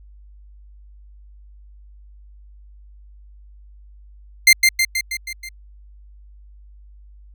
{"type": "tone with echo", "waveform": "sawtooth", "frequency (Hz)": 2093, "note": "C7", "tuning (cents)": 0, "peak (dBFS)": -3, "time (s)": [4.47, 4.53], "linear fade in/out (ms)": 5, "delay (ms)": 160, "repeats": 6, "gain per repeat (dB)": -4, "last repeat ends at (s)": 5.49, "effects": ["added 50 Hz sine -42 dBFS peak until 7.34 s"]}